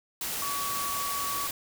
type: tone in noise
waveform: sine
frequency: 1133 Hz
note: C#6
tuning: 37 cents sharp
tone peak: -32 dBFS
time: 0.42-1.47 s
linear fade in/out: 2 ms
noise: white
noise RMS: -33 dBFS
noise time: 0.21-1.51 s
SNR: -2 dB
effects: none